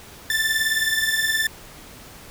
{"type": "beating tone pair", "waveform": "sawtooth", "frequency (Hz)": [1760, 1779], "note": ["A6", "A6"], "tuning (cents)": [0, 19], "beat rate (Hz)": 19, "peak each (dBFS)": [-19, -19], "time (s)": [0.3, 1.47], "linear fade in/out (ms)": 2, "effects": ["pink hiss -43 dBFS RMS until 2.3 s"]}